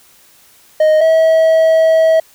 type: tone pair in turn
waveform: triangle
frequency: 621 / 644.5 Hz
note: D#5 / E5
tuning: -3 / -39 cents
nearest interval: minor second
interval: 64 cents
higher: second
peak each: -5 dBFS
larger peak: neither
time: 0.8-1.01 / 1.01-2.2 s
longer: second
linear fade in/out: 5 ms
effects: white hiss -47 dBFS RMS until 2.34 s